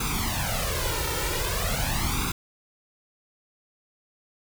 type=noise with flanger; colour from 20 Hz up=pink; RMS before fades=-27 dBFS; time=0-2.32 s; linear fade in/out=5 ms; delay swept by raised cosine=0.81 to 2.21 ms; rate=0.44 Hz; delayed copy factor=+0.9; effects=none